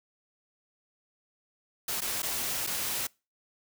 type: noise with dropouts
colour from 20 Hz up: white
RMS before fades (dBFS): -32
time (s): 1.88-3.07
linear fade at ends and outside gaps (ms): 5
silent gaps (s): 2.007-2.017 / 2.221-2.229 / 2.667-2.672
effects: noise-tail reverb RT60 0.3 s tail -26 dB re dry